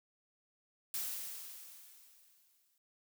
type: noise with exponential decay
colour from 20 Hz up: blue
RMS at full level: -37 dBFS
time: 0.94-2.78 s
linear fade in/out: 2 ms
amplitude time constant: 400 ms
effects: none

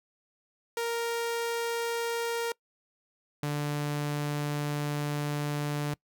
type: tone pair in turn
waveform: sawtooth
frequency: 466.2 / 146.84 Hz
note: A#4 / D3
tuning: 0 / 0 cents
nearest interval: octave + minor sixth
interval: 2000 cents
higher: first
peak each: -25 dBFS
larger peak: neither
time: 0.77-2.52 / 3.43-5.94 s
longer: second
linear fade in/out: 2 ms
effects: noise-tail reverb RT60 0.1 s tail -24 dB re dry

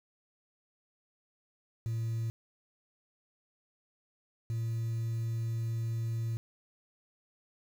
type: tone pair in turn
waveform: sine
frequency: 113.8 / 114.26 Hz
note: A#2 / A#2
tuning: -41 / -34 cents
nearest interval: unison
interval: 7 cents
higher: second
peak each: -28 dBFS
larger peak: neither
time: 1.86-2.3 / 4.5-6.37 s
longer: second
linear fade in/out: 0 ms
effects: tanh soft clip ceiling -30 dBFS + 9-bit

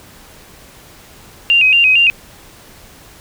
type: tone with vibrato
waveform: sine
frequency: 2652 Hz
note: E7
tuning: 10 cents sharp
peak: -7 dBFS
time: 1.5-2.1 s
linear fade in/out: 0 ms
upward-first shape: square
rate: 4.4 Hz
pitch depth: 84 cents each way
effects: pink hiss -41 dBFS RMS until 3.2 s

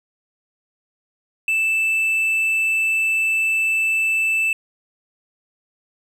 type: tone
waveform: triangle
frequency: 2642 Hz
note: E7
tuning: 3 cents sharp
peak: -15 dBFS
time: 1.48-4.53 s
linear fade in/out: 2 ms
effects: none

